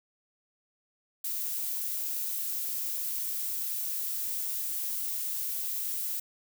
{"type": "noise", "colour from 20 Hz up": "violet", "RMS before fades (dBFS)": -33, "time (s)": [1.24, 6.2], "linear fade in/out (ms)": 5, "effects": []}